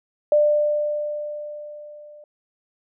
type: tone with level ramp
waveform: sine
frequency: 595 Hz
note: D5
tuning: 22 cents sharp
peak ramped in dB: -12 to -42 dBFS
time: 0.32-2.24 s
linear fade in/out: 2 ms
effects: none